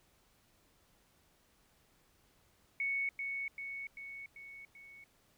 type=tone with echo; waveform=sine; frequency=2217 Hz; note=C#7; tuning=in tune; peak=-32 dBFS; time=2.8-3.09 s; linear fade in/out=2 ms; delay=390 ms; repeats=5; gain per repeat=-4 dB; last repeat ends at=5.04 s; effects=pink hiss -70 dBFS RMS until 5.37 s